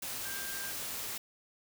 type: tone in noise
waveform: sine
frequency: 1588 Hz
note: G6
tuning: 22 cents sharp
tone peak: -43 dBFS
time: 0.25-0.71 s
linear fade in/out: 5 ms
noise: white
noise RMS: -39 dBFS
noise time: 0.02-1.18 s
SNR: -7 dB
effects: none